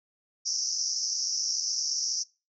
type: band-pass noise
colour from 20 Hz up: pink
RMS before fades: -30 dBFS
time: 0.45-2.24 s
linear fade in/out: 20 ms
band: 5200 to 6000 Hz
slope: 96 dB/octave
effects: noise-tail reverb RT60 0.3 s tail -23 dB re dry